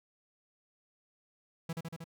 45% pulse tone with echo, 164.81 Hz, E3, in tune, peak -34 dBFS, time 1.69-1.73 s, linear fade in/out 5 ms, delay 78 ms, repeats 4, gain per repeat -2 dB, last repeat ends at 2.042 s, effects none

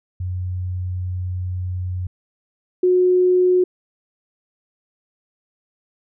sine tone pair in turn, 91 / 364 Hz, F#2 / F#4, -28 / -28 cents, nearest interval 2 octaves, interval 2400 cents, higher second, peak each -22 / -12 dBFS, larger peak second, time 0.2-2.07 / 2.83-3.64 s, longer first, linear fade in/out 5 ms, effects none

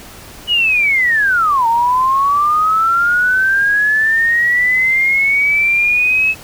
sine linear two-way sweep, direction down then up, 2960 to 906 to 2596 Hz, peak -10 dBFS, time 0.47-6.35 s, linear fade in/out 50 ms, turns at 1.67 s, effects pink hiss -36 dBFS RMS until 6.43 s

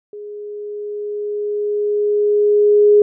sine tone with level ramp, 415.3 Hz, G#4, in tune, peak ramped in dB -29 to -6 dBFS, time 0.13-3.02 s, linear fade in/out 2 ms, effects none

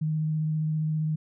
sine tone with vibrato, 155.56 Hz, D#3, in tune, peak -24 dBFS, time 0.01-1.16 s, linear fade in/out 10 ms, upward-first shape sine, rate 15 Hz, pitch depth 13 cents each way, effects none

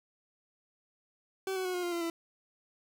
40% pulse tone with pitch steps, 382.7 / 374.2 / 365.8 / 357.7 / 349.7 / 341.9 / 334.3 Hz, G4 / F#4 / F#4 / F4 / F4 / F4 / E4, -42 / +20 / -20 / +41 / +2 / -37 / +24 cents, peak -31 dBFS, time 1.47-2.1 s, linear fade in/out 2 ms, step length 90 ms, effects none

